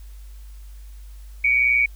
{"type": "tone pair together", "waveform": "sine", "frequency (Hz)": [2259, 2381], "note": ["C#7", "D7"], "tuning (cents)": [32, 23], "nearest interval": "minor second", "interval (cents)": 91, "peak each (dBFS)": [-16, -22], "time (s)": [1.44, 1.86], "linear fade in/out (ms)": 5, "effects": ["added 50 Hz sine -37 dBFS peak until 1.95 s", "white hiss -56 dBFS RMS until 1.95 s"]}